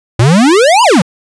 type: exponential two-way sweep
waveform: square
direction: up then down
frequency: 107.9 to 1024 to 156.3 Hz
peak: -5 dBFS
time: 0.19-1.02 s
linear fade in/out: 5 ms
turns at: 0.83 s
effects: resampled to 22050 Hz